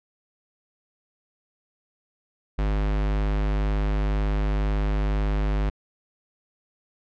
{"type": "tone", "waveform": "square", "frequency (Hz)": 51, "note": "G#1", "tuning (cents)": -31, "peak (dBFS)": -22, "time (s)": [2.58, 5.7], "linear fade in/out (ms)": 10, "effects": ["low-pass 3000 Hz 12 dB/octave"]}